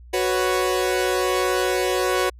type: chord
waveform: sawtooth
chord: F# suspended fourth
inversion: none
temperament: equal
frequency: 370 / 493.9 / 554.4 Hz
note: F#4 / B4 / C#5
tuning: 0 / 0 / 0 cents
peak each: -18 / -21 / -22 dBFS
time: 0.13-2.3 s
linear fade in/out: 10 ms
effects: added 60 Hz sine -41 dBFS peak until 2.39 s + resampled to 32000 Hz